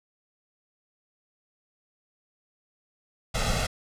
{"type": "noise with comb filter", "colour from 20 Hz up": "pink", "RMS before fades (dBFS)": -26, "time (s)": [3.34, 3.67], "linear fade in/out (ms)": 10, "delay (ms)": 1.5, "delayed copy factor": 0.9, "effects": ["low-pass 8000 Hz 12 dB/octave"]}